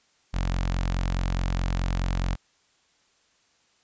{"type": "tone with notch filter", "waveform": "sawtooth", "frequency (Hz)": 44.74, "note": "F1", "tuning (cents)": 43, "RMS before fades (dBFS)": -26, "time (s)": [0.33, 2.36], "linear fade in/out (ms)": 20, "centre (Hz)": 390, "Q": 1.2, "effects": ["white hiss -65 dBFS RMS until 3.83 s", "resampled to 16000 Hz"]}